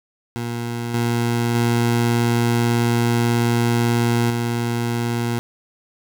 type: tone with level steps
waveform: 20% pulse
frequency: 118.3 Hz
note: A#2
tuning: 26 cents sharp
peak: -19 / -13 / -11 / -15 dBFS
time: 0.36-5.39 s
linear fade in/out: 0 ms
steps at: 0.94 / 1.55 / 4.3 s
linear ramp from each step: 2 ms
effects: none